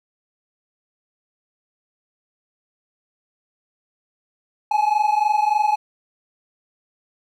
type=tone pair together; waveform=triangle; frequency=833.6 / 857 Hz; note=G#5 / A5; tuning=+6 / -46 cents; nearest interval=unison; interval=48 cents; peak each=-17 dBFS; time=4.71-5.76 s; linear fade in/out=5 ms; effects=none